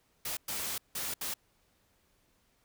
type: noise bursts at uneven times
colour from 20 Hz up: white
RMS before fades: -36 dBFS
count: 4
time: 0.25-0.37 / 0.48-0.78 / 0.95-1.14 / 1.21-1.34 s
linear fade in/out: 5 ms
effects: pink hiss -71 dBFS RMS until 2.64 s